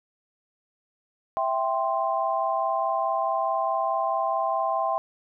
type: chord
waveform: sine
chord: C major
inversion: first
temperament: equal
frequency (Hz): 659.3 / 784 / 1046.5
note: E5 / G5 / C6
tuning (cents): 0 / 0 / 0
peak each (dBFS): -27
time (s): 1.37-4.98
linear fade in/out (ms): 0
effects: none